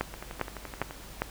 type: two click trains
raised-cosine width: 0.5 ms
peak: -23 / -12 dBFS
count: 10 / 4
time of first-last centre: 0.14-0.909 / 0.01-1.22 s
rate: 11.7 / 2.48 Hz
effects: added 50 Hz sine -47 dBFS peak until 1.3 s + pink hiss -47 dBFS RMS until 1.3 s